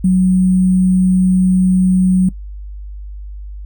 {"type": "tone with sample-and-hold", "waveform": "sine", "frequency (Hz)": 185, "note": "F#3", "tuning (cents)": 0, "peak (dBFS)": -8, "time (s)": [0.04, 2.29], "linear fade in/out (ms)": 5, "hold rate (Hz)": 8820, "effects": ["noise-tail reverb RT60 0.1 s tail -21 dB re dry", "added 50 Hz sine -26 dBFS peak until 3.65 s"]}